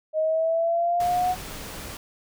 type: exponential sweep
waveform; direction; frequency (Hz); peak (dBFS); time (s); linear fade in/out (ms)
sine; up; 622.3 to 737; -20; 0.13-1.36; 50
type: noise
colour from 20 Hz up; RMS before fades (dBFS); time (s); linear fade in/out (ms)
pink; -37; 1-1.97; 2
effects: none